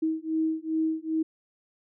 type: beating tone pair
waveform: sine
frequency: 317.4 / 319.9 Hz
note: D#4 / D#4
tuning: +35 / +48 cents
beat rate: 2.5 Hz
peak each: -28 dBFS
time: 0.02-1.23 s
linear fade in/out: 10 ms
effects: none